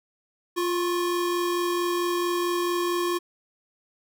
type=tone pair together; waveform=square; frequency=349.5 / 1093 Hz; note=F4 / C#6; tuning=+1 / -25 cents; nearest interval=octave + minor sixth; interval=1974 cents; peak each=-25 / -31 dBFS; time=0.56-3.19 s; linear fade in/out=20 ms; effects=none